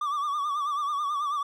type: tone with vibrato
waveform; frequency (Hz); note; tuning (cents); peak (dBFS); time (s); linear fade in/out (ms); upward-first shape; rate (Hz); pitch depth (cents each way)
triangle; 1165; D6; -14; -24; 0.01-1.43; 5; sine; 9.2; 76
effects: none